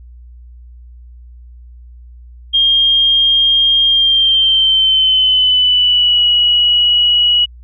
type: tone with pitch glide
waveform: sine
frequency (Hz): 3220 to 2919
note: G7 to F#7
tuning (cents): +46 to -24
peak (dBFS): -8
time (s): 2.53-7.46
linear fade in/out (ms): 20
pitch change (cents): -170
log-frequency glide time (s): 3.85-6.25
effects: added 60 Hz sine -34 dBFS peak until 7.63 s